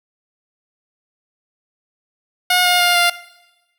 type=tone with pitch steps; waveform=10% pulse; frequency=722 / 714.1 / 706.3 / 698.6 Hz; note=F#5 / F5 / F5 / F5; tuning=-43 / +38 / +19 / 0 cents; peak=-4 dBFS; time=2.5-3.1 s; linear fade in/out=5 ms; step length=150 ms; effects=noise-tail reverb RT60 1.0 s tail -18 dB re dry